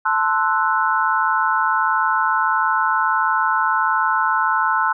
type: chord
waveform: sine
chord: F# half-diminished seventh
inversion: first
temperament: equal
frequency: 880 / 1046.5 / 1318.5 / 1480 Hz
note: A5 / C6 / E6 / F#6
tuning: 0 / 0 / 0 / 0 cents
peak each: -21 dBFS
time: 0.05-4.93 s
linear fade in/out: 10 ms
effects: none